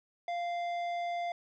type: tone with tanh clipping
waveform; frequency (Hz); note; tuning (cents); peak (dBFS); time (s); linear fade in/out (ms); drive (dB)
triangle; 695; F5; -9; -34; 0.28-1.32; 2; 15
effects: none